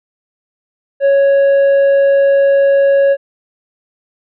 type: tone with tanh clipping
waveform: sine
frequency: 554.4 Hz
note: C#5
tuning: in tune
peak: -8 dBFS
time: 1-3.17 s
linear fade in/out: 50 ms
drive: 5 dB
effects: none